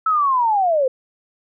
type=linear sweep; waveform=sine; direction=down; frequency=1318.5 to 500 Hz; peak=-14 dBFS; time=0.06-0.88 s; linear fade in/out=5 ms; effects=none